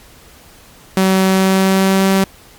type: tone with pitch glide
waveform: sawtooth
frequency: 189.7 to 192.79 Hz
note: F#3 to G3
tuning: +43 to -29 cents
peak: -6 dBFS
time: 0.97-2.24 s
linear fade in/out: 2 ms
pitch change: +28 cents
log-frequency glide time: 1.28-2.08 s
effects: pink hiss -43 dBFS RMS until 2.58 s + MP3 96 kbps